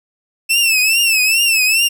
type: tone with vibrato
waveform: sawtooth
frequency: 2648 Hz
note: E7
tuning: 7 cents sharp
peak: -8 dBFS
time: 0.49-1.89 s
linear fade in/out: 20 ms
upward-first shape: triangle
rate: 2.4 Hz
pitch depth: 120 cents each way
effects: none